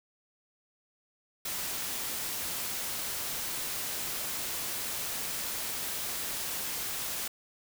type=noise; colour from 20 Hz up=white; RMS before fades=-35 dBFS; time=1.45-7.28 s; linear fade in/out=5 ms; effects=none